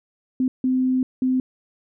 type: tone bursts at uneven times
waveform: sine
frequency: 257.2 Hz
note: C4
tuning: 30 cents flat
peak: -17 dBFS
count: 3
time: 0.4-0.48 / 0.64-1.03 / 1.22-1.4 s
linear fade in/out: 2 ms
effects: none